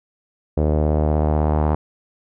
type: tone with low-pass filter sweep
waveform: sawtooth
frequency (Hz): 76.2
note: D#2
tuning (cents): -36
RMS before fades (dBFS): -18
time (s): 0.57-1.75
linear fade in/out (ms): 5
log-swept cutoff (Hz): 530 to 900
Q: 2.2
effects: none